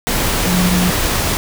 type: tone in noise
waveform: sine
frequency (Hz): 180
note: F#3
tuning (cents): -47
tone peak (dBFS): -13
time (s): 0.47-0.9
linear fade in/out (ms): 0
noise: pink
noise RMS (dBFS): -17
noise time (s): 0.07-1.37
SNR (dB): +1
effects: none